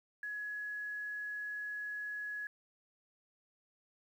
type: tone with quantisation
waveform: sine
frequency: 1683 Hz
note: G#6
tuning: 23 cents sharp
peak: -38 dBFS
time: 0.23-2.47 s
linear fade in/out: 2 ms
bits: 11
effects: none